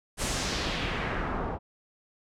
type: noise with low-pass filter sweep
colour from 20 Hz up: pink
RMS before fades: -31 dBFS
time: 0.17-1.59 s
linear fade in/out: 50 ms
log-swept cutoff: 9900 to 810 Hz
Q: 1.6
effects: none